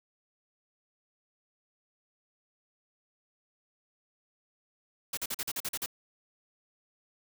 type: noise bursts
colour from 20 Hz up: white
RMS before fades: -34 dBFS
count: 9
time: 5.13-5.861 s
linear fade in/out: 5 ms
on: 43 ms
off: 43 ms
effects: none